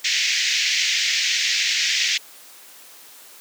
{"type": "band-pass noise", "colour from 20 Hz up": "pink", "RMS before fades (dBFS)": -21, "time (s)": [0.04, 2.18], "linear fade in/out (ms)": 10, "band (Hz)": [1900, 6600], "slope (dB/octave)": 48, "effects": ["white hiss -45 dBFS RMS until 3.4 s", "high-pass 300 Hz 12 dB/octave"]}